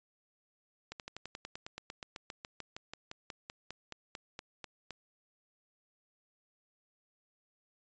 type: slowing click train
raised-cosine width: 0.2 ms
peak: -25 dBFS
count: 27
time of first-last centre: 0.92-4.907 s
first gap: 78 ms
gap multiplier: 1.05
effects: resampled to 16000 Hz